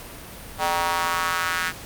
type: tone with high-pass filter sweep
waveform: square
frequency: 85.8 Hz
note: F2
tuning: 30 cents flat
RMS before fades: -24 dBFS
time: 0.58-1.73 s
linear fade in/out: 50 ms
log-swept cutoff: 780 to 1600 Hz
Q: 2.6
effects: pink hiss -39 dBFS RMS until 1.85 s + Opus 48 kbps